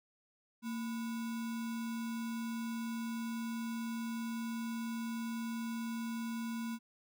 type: tone with sample-and-hold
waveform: sine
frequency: 229.5 Hz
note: A#3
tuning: 27 cents flat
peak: -36 dBFS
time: 0.62-6.79 s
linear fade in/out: 50 ms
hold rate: 1225 Hz
effects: none